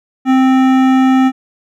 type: tone with hard clipping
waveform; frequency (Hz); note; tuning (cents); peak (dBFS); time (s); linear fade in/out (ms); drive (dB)
sine; 261.6; C4; 0; -9; 0.25-1.32; 50; 15
effects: none